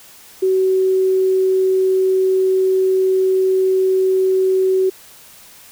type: tone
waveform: sine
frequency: 377.4 Hz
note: F#4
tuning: 34 cents sharp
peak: -12 dBFS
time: 0.42-4.9 s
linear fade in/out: 10 ms
effects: white hiss -43 dBFS RMS until 5.71 s